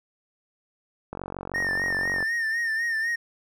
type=click train; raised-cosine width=1 ms; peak=-19 dBFS; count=52; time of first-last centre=1.13-2.227 s; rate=46.5 Hz
type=tone with vibrato; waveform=triangle; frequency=1822 Hz; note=A#6; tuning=40 cents flat; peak=-22 dBFS; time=1.54-3.16 s; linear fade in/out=10 ms; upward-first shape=sine; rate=4 Hz; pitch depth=57 cents each way
effects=none